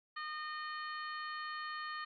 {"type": "harmonic tone", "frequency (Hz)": 612, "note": "D#5", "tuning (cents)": -29, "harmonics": [2, 3, 4, 5, 6, 7], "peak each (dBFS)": [-42, -44, -57, -53, -61, -51], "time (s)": [0.16, 2.05], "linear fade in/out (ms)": 10, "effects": []}